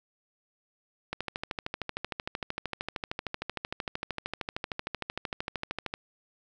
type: click train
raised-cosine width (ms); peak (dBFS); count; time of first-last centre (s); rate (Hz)
0.3; -16; 64; 1.13-5.939; 13.1
effects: none